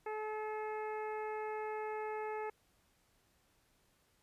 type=harmonic tone; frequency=430 Hz; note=A4; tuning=40 cents flat; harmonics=1 / 2 / 3 / 4 / 5 / 6; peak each=-40 / -42 / -50 / -52 / -52 / -58 dBFS; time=0.06-2.5 s; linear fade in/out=5 ms; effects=pink hiss -73 dBFS RMS until 4.22 s + resampled to 32000 Hz